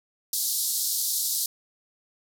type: band-pass noise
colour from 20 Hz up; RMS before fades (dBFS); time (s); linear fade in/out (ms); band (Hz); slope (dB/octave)
white; -27; 0.33-1.46; 2; 3900 to 15000; 48
effects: none